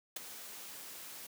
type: noise with ADSR envelope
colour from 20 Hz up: white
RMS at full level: -37 dBFS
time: 0.16-1.27 s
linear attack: 5 ms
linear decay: 14 ms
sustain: -11 dB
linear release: 9 ms
effects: high-pass 150 Hz 12 dB/octave